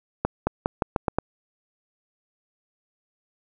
accelerating click train, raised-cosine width 1 ms, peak -7 dBFS, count 7, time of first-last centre 0.25-1.186 s, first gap 220 ms, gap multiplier 0.86, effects none

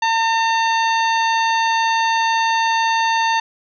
harmonic tone with a mistuned harmonic, 906 Hz, A#5, 50 cents flat, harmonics 1 / 2 / 3 / 4 / 5 / 7, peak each -16 / -22 / -26 / -28 / -30 / -33 dBFS, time 0.02-3.4 s, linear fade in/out 5 ms, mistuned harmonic 7, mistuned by -47 cents, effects none

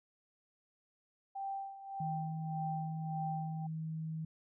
sine tone with tremolo, 784 Hz, G5, in tune, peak -36 dBFS, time 1.35-3.67 s, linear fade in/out 10 ms, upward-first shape sine, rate 1.7 Hz, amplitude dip 75%
sine tone, 159.2 Hz, D#3, 40 cents sharp, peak -37 dBFS, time 2-4.25 s, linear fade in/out 5 ms
effects none

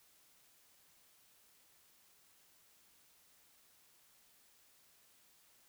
silence, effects white hiss -68 dBFS RMS until 5.68 s

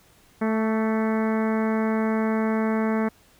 harmonic tone with a mistuned harmonic, 220 Hz, A3, in tune, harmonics 1 / 2 / 3 / 4 / 5 / 6 / 7 / 8 / 9 / 10, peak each -22 / -28 / -32 / -34 / -36 / -38 / -39 / -40 / -41 / -42 dBFS, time 0.41-3.09 s, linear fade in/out 10 ms, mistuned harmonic 5, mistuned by +24 cents, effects pink hiss -57 dBFS RMS until 3.39 s

